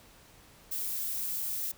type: noise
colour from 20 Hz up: violet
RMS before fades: -34 dBFS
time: 0.71-1.72 s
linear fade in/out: 10 ms
effects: pink hiss -57 dBFS RMS until 1.77 s